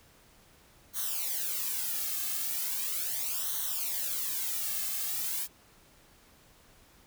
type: noise with flanger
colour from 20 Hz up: blue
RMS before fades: -33 dBFS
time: 0.93-5.48 s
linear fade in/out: 50 ms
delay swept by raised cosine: 0.4 to 2.1 ms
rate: 0.38 Hz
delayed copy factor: -0.9
effects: pink hiss -60 dBFS RMS until 7.06 s